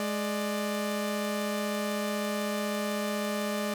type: tone pair together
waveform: sawtooth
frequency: 210 / 594 Hz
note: G#3 / D5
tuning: +19 / +20 cents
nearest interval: octave + tritone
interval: 1801 cents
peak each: -27 / -29 dBFS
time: 0-3.74 s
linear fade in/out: 2 ms
effects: none